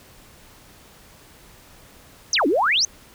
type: exponential two-way sweep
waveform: sine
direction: down then up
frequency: 6630 to 261.6 to 6470 Hz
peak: -16 dBFS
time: 2.33-2.85 s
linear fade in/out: 2 ms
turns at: 2.47 s
effects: pink hiss -49 dBFS RMS until 3.14 s